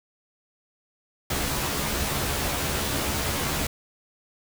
pink noise with comb filter, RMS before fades -27 dBFS, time 1.3-3.67 s, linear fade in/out 5 ms, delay 14 ms, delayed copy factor +0.8, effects none

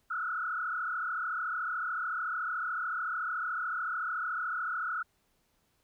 sine tone with frequency modulation, 1380 Hz, F6, 21 cents flat, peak -31 dBFS, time 0.1-5.03 s, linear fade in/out 10 ms, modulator 33.7 Hz, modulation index 2.9, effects pink hiss -73 dBFS RMS until 5.83 s

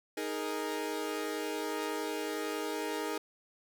sawtooth chord, D# suspended fourth, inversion none, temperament equal, 311.1 / 415.3 / 466.2 Hz, D#4 / G#4 / A#4, 0 / 0 / 0 cents, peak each -34 / -34 / -35 dBFS, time 0.17-3.18 s, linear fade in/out 5 ms, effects none

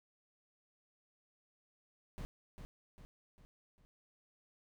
brown noise with echo, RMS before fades -43 dBFS, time 2.18-2.25 s, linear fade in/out 0 ms, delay 400 ms, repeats 4, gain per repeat -6 dB, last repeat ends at 3.85 s, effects none

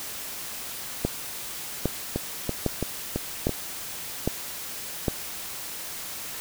two click trains, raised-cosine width 2 ms, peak -12 / -9 dBFS, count 5 / 6, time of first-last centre 2.16-3.493 / 1.05-5.082 s, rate 3 / 1.24 Hz, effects white hiss -36 dBFS RMS until 6.4 s

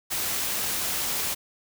white noise, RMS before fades -28 dBFS, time 0.1-1.35 s, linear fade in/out 20 ms, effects none

